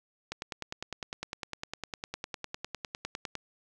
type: click train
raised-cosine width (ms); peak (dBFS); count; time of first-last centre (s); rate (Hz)
0.2; -18; 31; 0.32-3.353; 9.89
effects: none